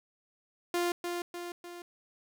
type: tone with echo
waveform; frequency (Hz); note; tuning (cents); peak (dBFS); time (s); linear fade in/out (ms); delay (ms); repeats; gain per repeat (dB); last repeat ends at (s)
sawtooth; 349.2; F4; 0; -24; 0.74-0.92; 2; 300; 3; -5; 1.82
effects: none